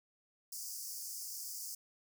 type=high-pass noise; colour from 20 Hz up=pink; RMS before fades=-44 dBFS; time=0.52-1.75 s; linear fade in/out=5 ms; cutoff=4800 Hz; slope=96 dB/octave; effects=none